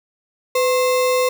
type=tone with sample-and-hold; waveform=sine; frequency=504 Hz; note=B4; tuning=35 cents sharp; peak=-14 dBFS; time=0.55-1.29 s; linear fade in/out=5 ms; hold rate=1575 Hz; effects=none